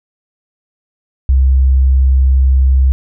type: tone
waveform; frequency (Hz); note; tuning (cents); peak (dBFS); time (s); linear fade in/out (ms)
sine; 65.9; C2; +13; -6; 1.29-2.92; 0
effects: none